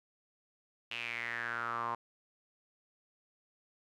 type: tone with band-pass filter sweep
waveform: sawtooth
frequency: 117.3 Hz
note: A#2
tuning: 11 cents sharp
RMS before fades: -38 dBFS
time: 0.91-1.95 s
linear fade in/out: 5 ms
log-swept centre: 2800 to 1000 Hz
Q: 6.6
effects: none